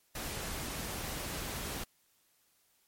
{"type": "noise", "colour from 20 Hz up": "pink", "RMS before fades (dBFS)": -39, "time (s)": [0.15, 1.84], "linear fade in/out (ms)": 5, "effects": ["white hiss -71 dBFS RMS until 2.87 s", "MP3 64 kbps"]}